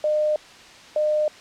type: tone pair in turn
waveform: sine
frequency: 607 / 607 Hz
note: D#5 / D#5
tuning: -43 / -43 cents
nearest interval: unison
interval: 0 cents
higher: neither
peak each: -18 dBFS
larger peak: neither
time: 0.04-0.36 / 0.96-1.28 s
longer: neither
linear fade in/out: 2 ms
effects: white hiss -45 dBFS RMS until 1.4 s + low-pass 5000 Hz 12 dB/octave